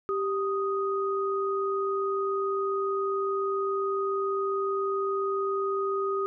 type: tone pair together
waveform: sine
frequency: 392.2 / 1245 Hz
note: G4 / D#6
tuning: +1 / +1 cents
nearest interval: octave + minor sixth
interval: 2000 cents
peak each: -27 / -30 dBFS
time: 0.09-6.26 s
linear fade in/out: 0 ms
effects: none